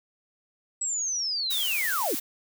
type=linear sweep; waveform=sine; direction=down; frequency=7850 to 233.1 Hz; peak=-26 dBFS; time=0.81-2.15 s; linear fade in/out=5 ms
type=noise; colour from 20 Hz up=blue; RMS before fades=-31 dBFS; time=1.5-2.2 s; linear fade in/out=10 ms
effects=none